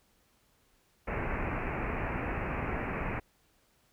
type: low-pass noise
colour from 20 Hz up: pink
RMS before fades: -34 dBFS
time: 1.07-3.2 s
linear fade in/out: 10 ms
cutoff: 2600 Hz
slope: 96 dB/octave
effects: pink hiss -69 dBFS RMS until 3.92 s